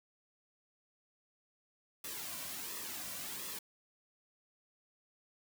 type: noise with flanger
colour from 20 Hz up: white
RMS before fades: -43 dBFS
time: 2.04-3.59 s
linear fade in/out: 5 ms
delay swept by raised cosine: 1.3 to 2.4 ms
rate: 1.4 Hz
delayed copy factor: -0.6
effects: none